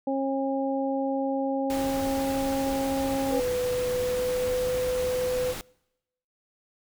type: harmonic tone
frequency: 271 Hz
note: C#4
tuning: 39 cents flat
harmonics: 1 / 2 / 3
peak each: -27 / -28 / -32 dBFS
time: 0.07-3.4 s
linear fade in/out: 5 ms
type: noise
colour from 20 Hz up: pink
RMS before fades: -36 dBFS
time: 1.7-5.61 s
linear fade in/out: 0 ms
type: tone with pitch glide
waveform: sine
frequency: 497.5 to 503.3 Hz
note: B4 to B4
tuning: +13 to +33 cents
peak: -24 dBFS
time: 3.3-5.55 s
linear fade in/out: 50 ms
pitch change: +20 cents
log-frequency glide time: 3.84-4.69 s
effects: noise-tail reverb RT60 0.9 s tail -25 dB re dry